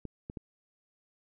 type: clicks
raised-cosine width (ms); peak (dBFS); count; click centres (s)
3; -26; 3; 0.053 / 0.299 / 0.372
effects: none